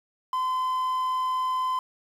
triangle tone with quantisation, 1026 Hz, C6, 34 cents flat, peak -22 dBFS, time 0.33-1.79 s, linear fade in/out 2 ms, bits 8, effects none

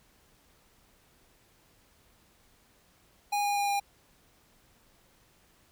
square tone with pitch steps, 820 / 815.3 / 810.6 / 805.9 Hz, G#5 / G#5 / G#5 / G5, -22 / -32 / -42 / +48 cents, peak -27 dBFS, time 3.32-3.8 s, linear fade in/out 10 ms, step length 120 ms, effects pink hiss -64 dBFS RMS until 5.71 s

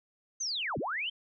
sine linear two-way sweep, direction down then up, 6440 to 92.5 to 3193 Hz, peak -31 dBFS, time 0.4-1.1 s, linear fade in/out 10 ms, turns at 0.78 s, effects none

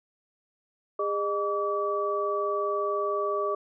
sine tone cluster, 407.4 / 612 / 1148 Hz, G#4 / D#5 / D6, -33 / -29 / -40 cents, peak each -29 / -31 / -29 dBFS, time 0.99-3.55 s, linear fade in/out 5 ms, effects none

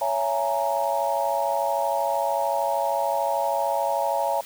sine chord, A# half-diminished seventh, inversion first, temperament just, 559.4 / 671.3 / 839.1 / 932.3 Hz, C#5 / E5 / G#5 / A#5, +16 / +31 / +18 / 0 cents, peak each -27 dBFS, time 0.01-4.41 s, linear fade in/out 5 ms, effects white hiss -43 dBFS RMS until 4.45 s

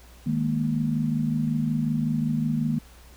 sine chord, D# suspended fourth, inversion none, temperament equal with one note detuned, 154.13 / 207.7 / 233.1 Hz, D#3 / G#3 / A#3, -16 / 0 / 0 cents, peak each -26 / -30 / -25 dBFS, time 0.26-2.79 s, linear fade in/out 10 ms, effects added 60 Hz sine -48 dBFS peak until 3.16 s + pink hiss -53 dBFS RMS until 3.16 s

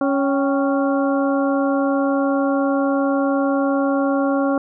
harmonic tone with a mistuned harmonic, 277.2 Hz, C#4, in tune, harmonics 1 / 2 / 3 / 4 / 5, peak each -18 / -21 / -27 / -28 / -29 dBFS, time 0.01-4.58 s, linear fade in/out 2 ms, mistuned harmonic 3, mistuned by -94 cents, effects none

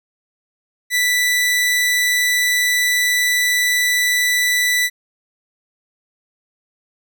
sawtooth tone, 1975.5 Hz, B6, in tune, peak -11 dBFS, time 0.9-4.9 s, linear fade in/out 50 ms, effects none

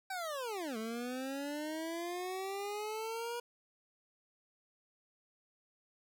25% pulse linear two-way sweep, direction down then up, 780 to 217 to 480.6 Hz, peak -34 dBFS, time 0.1-3.4 s, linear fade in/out 5 ms, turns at 0.77 s, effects none

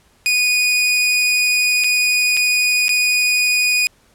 sawtooth tone with dropouts, 2472 Hz, D#7, 12 cents flat, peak -10 dBFS, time 0.26-3.87 s, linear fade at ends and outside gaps 0 ms, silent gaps 1.838-1.843 / 2.368-2.372 / 2.882-2.892 s, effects pink hiss -55 dBFS RMS until 4.14 s + low-pass 12000 Hz 12 dB/octave

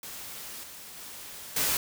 white noise with level steps, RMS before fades -41 / -45 / -43 / -27 dBFS, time 0.03-1.77 s, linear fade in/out 2 ms, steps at 0.63 / 0.97 / 1.56 s, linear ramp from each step 5 ms, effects none

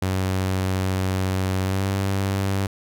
sawtooth tone with pitch glide, 94.2 to 97.47 Hz, F#2 to G2, +32 to -9 cents, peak -17 dBFS, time 0.02-2.67 s, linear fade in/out 5 ms, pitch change +59 cents, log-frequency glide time 1.62-1.87 s, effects none

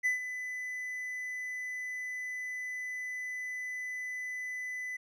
triangle tone with ADSR envelope, 2002 Hz, B6, 23 cents sharp, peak -23 dBFS, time 0.03-4.97 s, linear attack 28 ms, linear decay 130 ms, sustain -11 dB, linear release 10 ms, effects none

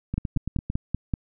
two click trains, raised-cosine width 5 ms, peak -15 / -12 dBFS, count 6 / 6, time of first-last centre 0.14-0.701 / 0.18-1.138 s, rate 8.92 / 5.22 Hz, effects none

